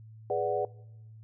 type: chord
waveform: sine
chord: G# half-diminished seventh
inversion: none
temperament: equal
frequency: 415.3 / 493.9 / 587.3 / 740 Hz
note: G#4 / B4 / D5 / F#5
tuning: 0 / 0 / 0 / 0 cents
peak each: -32 dBFS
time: 0.3-0.65 s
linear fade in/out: 2 ms
effects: noise-tail reverb RT60 0.9 s tail -22 dB re dry + added 110 Hz sine -47 dBFS peak until 1.23 s